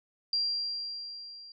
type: tone with level ramp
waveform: sine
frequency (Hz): 4751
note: D8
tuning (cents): +19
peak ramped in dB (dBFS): -25 to -46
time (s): 0.33-1.52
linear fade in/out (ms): 2
effects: none